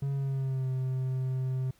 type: tone with pitch glide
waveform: triangle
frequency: 138.59 to 130.06 Hz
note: C#3 to C3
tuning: 0 to -10 cents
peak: -26 dBFS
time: 0.02-1.71 s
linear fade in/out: 5 ms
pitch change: -110 cents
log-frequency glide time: 0.13-0.69 s
effects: pink hiss -65 dBFS RMS until 1.79 s